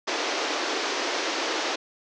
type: band-pass noise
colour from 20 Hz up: pink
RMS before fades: -28 dBFS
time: 0.07-1.76 s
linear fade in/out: 10 ms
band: 300 to 6300 Hz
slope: 48 dB/octave
effects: none